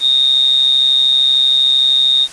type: tone with amplitude modulation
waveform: sine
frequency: 3702 Hz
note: A#7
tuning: 13 cents flat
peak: -6 dBFS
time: 0-2.28 s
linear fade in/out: 50 ms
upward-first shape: sine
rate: 133 Hz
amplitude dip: 65%
effects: white hiss -34 dBFS RMS until 2.32 s + resampled to 22050 Hz